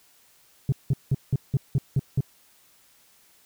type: tone bursts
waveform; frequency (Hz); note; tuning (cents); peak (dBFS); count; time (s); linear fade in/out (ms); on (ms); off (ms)
sine; 135.3; C#3; -42; -15; 8; 0.69-2.206; 2; 32; 180
effects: tanh soft clip ceiling -17 dBFS + white hiss -59 dBFS RMS until 3.45 s